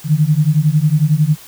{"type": "beating tone pair", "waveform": "sine", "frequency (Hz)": [146.83, 157.83], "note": ["D3", "D#3"], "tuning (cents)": [0, 25], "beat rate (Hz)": 11, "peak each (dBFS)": -13, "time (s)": [0.04, 1.37], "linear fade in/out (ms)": 50, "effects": ["white hiss -39 dBFS RMS until 1.47 s"]}